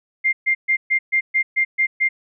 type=tone bursts; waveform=sine; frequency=2106 Hz; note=C7; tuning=11 cents sharp; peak=-14 dBFS; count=9; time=0.24-2.09 s; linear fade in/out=20 ms; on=90 ms; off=130 ms; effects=none